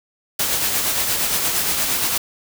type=noise with tremolo; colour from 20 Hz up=white; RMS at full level=-19 dBFS; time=0.39-2.18 s; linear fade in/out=5 ms; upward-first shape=sine; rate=8.6 Hz; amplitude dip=35%; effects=none